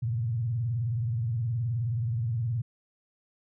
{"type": "tone with vibrato", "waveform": "sine", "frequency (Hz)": 116.54, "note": "A#2", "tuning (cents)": 0, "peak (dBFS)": -26, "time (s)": [0.02, 2.62], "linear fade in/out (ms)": 10, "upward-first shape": "sine", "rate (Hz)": 19, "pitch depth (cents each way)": 170, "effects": []}